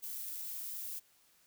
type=noise; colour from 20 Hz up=violet; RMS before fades=-42 dBFS; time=0.02-1 s; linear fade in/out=20 ms; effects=white hiss -68 dBFS RMS until 1.46 s